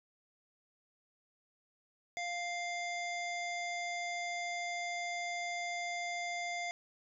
harmonic tone, 698.5 Hz, F5, in tune, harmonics 1 / 3 / 5 / 7 / 9 / 10, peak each -39 / -39 / -49 / -51 / -53 / -52 dBFS, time 2.17-6.71 s, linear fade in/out 0 ms, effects none

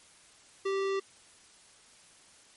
sine tone with hard clipping, 390 Hz, G4, 9 cents flat, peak -30 dBFS, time 0.65-1 s, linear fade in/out 10 ms, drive 18 dB, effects white hiss -58 dBFS RMS until 2.56 s + MP3 48 kbps

